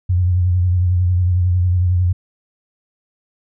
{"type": "tone with vibrato", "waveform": "sine", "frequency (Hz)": 89.8, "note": "F2", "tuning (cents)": 49, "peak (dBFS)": -12, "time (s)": [0.09, 2.13], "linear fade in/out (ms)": 10, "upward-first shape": "triangle", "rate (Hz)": 11, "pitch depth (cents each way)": 60, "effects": []}